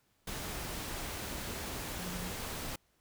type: tone in noise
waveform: sine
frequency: 179.3 Hz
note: F3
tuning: 46 cents sharp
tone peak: -43 dBFS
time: 1.99-2.31 s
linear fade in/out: 5 ms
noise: pink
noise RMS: -40 dBFS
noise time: 0.27-2.76 s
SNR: -6 dB
effects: pink hiss -73 dBFS RMS until 3 s